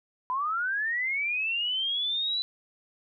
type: linear sweep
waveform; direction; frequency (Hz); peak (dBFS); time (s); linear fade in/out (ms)
sine; up; 987.8 to 3997; -26; 0.3-2.42; 0
effects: none